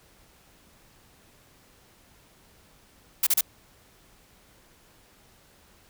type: noise bursts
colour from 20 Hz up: blue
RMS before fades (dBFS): -21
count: 3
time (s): 3.23-3.41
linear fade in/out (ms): 5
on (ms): 38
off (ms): 33
effects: pink hiss -58 dBFS RMS until 5.89 s